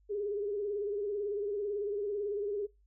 sine tone with vibrato, 409.5 Hz, G#4, 24 cents flat, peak -32 dBFS, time 0.09-2.67 s, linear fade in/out 20 ms, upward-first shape sine, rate 18 Hz, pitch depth 68 cents each way, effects noise-tail reverb RT60 0.2 s tail -22 dB re dry + added 50 Hz sine -63 dBFS peak until 2.86 s

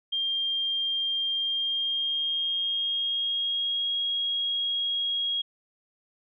sine tone with pitch glide, 3197 to 3287 Hz, G7 to G#7, +33 to -19 cents, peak -25 dBFS, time 0.12-5.42 s, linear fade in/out 10 ms, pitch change +48 cents, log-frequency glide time 1.33-3.95 s, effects none

